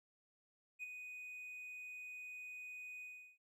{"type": "tone with ADSR envelope", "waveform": "triangle", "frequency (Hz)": 2489, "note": "D#7", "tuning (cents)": 0, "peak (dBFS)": -39, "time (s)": [0.79, 3.38], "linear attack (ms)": 42, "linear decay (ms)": 15, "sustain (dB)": -7, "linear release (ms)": 360, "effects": ["noise-tail reverb RT60 0.1 s tail -19 dB re dry", "tanh soft clip ceiling -35 dBFS"]}